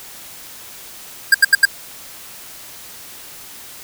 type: tone bursts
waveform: square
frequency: 1606 Hz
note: G6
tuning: 41 cents sharp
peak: -6 dBFS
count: 4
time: 1.32-1.654 s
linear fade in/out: 5 ms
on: 25 ms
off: 78 ms
effects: white hiss -37 dBFS RMS until 3.83 s

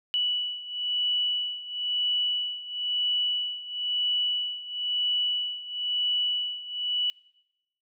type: beating tone pair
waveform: sine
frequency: 2953 / 2954 Hz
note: F#7 / F#7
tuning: -4 / -3 cents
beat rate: 1 Hz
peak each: -27 / -30 dBFS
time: 0.14-7.1 s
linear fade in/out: 0 ms
effects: noise-tail reverb RT60 1.0 s tail -26 dB re dry

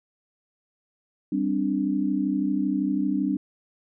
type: chord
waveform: sine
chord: G suspended fourth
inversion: none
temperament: just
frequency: 196 / 261.3 / 294 Hz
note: G3 / C4 / D4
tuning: 0 / -2 / +2 cents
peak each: -27 / -27 / -25 dBFS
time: 1.32-3.37 s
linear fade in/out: 5 ms
effects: none

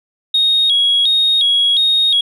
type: tone with vibrato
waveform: sine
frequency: 3517 Hz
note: A7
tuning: 1 cent flat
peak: -9 dBFS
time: 0.34-2.21 s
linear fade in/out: 5 ms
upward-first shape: square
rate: 1.4 Hz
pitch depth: 100 cents each way
effects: tanh soft clip ceiling -6 dBFS

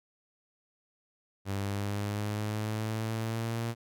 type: linear sweep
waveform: sawtooth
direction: up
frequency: 98 to 116.6 Hz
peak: -27 dBFS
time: 1.45-3.75 s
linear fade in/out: 50 ms
effects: none

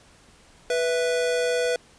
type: tone pair together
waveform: square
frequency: 492.1 / 659.3 Hz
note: B4 / E5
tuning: -6 / 0 cents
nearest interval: perfect fourth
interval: 506 cents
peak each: -23 / -29 dBFS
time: 0.7-1.76 s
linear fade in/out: 2 ms
effects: pink hiss -54 dBFS RMS until 1.98 s + resampled to 22050 Hz

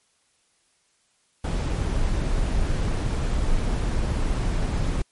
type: noise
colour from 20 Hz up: brown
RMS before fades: -23 dBFS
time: 1.44-5.02 s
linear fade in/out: 5 ms
effects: white hiss -66 dBFS RMS until 5.11 s + MP3 48 kbps

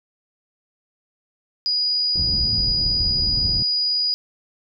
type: tone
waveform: sine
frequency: 4911 Hz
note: D#8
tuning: 23 cents flat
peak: -18 dBFS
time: 1.66-4.14 s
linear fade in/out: 0 ms
type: low-pass noise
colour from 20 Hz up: white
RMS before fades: -27 dBFS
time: 2.15-3.63 s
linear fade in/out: 5 ms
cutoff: 110 Hz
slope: 12 dB/octave
effects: none

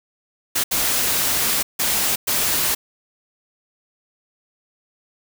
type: noise bursts at uneven times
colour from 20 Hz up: white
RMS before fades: -20 dBFS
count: 4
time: 0.55-0.64 / 0.71-1.63 / 1.79-2.16 / 2.27-2.75 s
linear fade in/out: 10 ms
effects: none

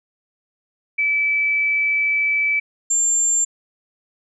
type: tone pair in turn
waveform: sine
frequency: 2307 / 7324 Hz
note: D7 / A#8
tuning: -31 / -32 cents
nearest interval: octave + minor sixth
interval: 1999 cents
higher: second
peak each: -16 / -15 dBFS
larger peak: second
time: 0.98-2.6 / 2.9-3.45 s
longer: first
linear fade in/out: 10 ms
effects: none

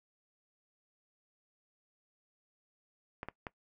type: clicks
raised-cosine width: 0.5 ms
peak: -24 dBFS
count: 3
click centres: 3.231 / 3.286 / 3.468 s
effects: noise-tail reverb RT60 0.1 s tail -20 dB re dry

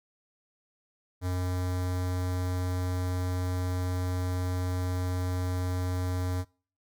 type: tone with notch filter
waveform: square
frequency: 90.8 Hz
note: F#2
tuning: 32 cents flat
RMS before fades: -30 dBFS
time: 1.21-6.45 s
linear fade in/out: 50 ms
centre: 2700 Hz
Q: 1.8
effects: noise-tail reverb RT60 0.4 s tail -23 dB re dry

